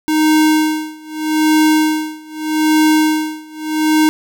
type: tone with tremolo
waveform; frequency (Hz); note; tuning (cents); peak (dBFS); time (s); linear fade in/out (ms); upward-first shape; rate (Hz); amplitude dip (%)
square; 310.2; D#4; -5; -9; 0.08-4.09; 0; sine; 0.81; 95
effects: none